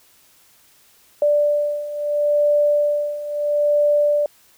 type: beating tone pair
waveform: sine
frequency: 587.3 / 588.05 Hz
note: D5 / D5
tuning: 0 / +2 cents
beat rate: 0.75 Hz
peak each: -21 / -17 dBFS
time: 1.22-4.26 s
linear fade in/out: 2 ms
effects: white hiss -54 dBFS RMS until 4.57 s